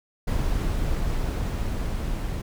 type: noise with level ramp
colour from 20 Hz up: brown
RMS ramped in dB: -24 to -28 dBFS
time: 0.27-2.42 s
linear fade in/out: 10 ms
effects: none